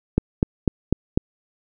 click train, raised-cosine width 3 ms, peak -3 dBFS, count 5, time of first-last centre 0.18-1.175 s, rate 4.02 Hz, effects none

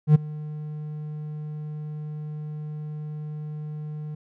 triangle tone with ADSR envelope, 151.6 Hz, D#3, 45 cents flat, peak -7 dBFS, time 0.07-4.15 s, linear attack 80 ms, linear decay 14 ms, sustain -22 dB, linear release 6 ms, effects none

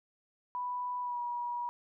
sine tone with pitch glide, 987.8 to 963.6 Hz, B5 to B5, 0 to -43 cents, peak -33 dBFS, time 0.55-1.69 s, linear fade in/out 0 ms, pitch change -43 cents, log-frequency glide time 1.01-1.2 s, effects none

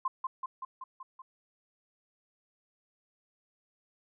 sine tone with echo, 1046.5 Hz, C6, in tune, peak -27 dBFS, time 0.05-0.08 s, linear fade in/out 5 ms, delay 190 ms, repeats 6, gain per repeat -3 dB, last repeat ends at 1.22 s, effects none

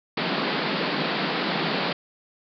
pink band-pass noise, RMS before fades -26 dBFS, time 0.17-1.93 s, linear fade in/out 5 ms, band 150 to 4800 Hz, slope 96 dB/octave, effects none

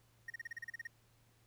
triangle tone bursts, 1864.7 Hz, A#6, in tune, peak -39 dBFS, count 11, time 0.28-0.872 s, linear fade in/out 5 ms, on 22 ms, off 35 ms, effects added 115 Hz sine -69 dBFS peak until 1.46 s + pink hiss -72 dBFS RMS until 1.46 s

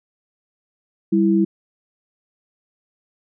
sine tone pair together, 196 / 329.6 Hz, G3 / E4, 0 / 0 cents, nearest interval major sixth, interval 900 cents, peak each -16 dBFS, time 1.12-1.45 s, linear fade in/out 10 ms, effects none

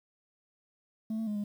sine tone with pitch steps, 219.5 / 223.4 / 209.4 / 205.8 Hz, A3 / A3 / G#3 / G#3, -4 / +27 / +15 / -16 cents, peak -28 dBFS, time 1.1-1.44 s, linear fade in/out 5 ms, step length 85 ms, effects tanh soft clip ceiling -30 dBFS + 10-bit

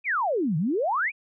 sine exponential two-way sweep, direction down then up, 2553 to 145.5 to 2553 Hz, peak -22 dBFS, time 0.04-1.12 s, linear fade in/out 50 ms, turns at 0.57 s, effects none

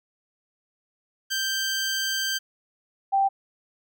15% pulse / sine tone pair in turn, 1568 / 784 Hz, G6 / G5, 0 / 0 cents, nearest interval octave, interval 1200 cents, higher first, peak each -18 dBFS, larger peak neither, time 1.3-2.39 / 3.12-3.29 s, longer first, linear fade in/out 20 ms, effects none

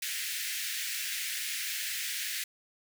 pink high-pass noise, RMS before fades -35 dBFS, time 0.02-2.44 s, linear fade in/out 5 ms, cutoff 1700 Hz, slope 48 dB/octave, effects none

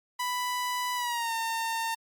sawtooth tone with pitch glide, 991 to 908.8 Hz, B5 to A#5, +6 to -44 cents, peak -25 dBFS, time 0.19-1.95 s, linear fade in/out 10 ms, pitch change -150 cents, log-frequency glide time 0.95-1.33 s, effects Opus 48 kbps

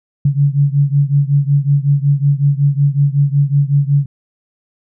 sine beating tone pair, 140 / 145.4 Hz, C#3 / D3, +18 / -17 cents, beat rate 5.4 Hz, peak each -12 / -14 dBFS, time 0.25-4.06 s, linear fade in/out 5 ms, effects none

